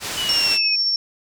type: low-pass noise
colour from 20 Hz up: white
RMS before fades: -28 dBFS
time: 0-0.59 s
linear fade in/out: 50 ms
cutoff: 6400 Hz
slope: 12 dB/octave
type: linear sweep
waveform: sine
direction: down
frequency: 2986 to 2489 Hz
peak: -22 dBFS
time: 0.17-0.76 s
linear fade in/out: 10 ms
type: tone with tremolo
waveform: sine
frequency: 5450 Hz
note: F8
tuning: 43 cents flat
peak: -16 dBFS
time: 0.29-0.96 s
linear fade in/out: 2 ms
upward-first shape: sine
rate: 14 Hz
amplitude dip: 25%
effects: none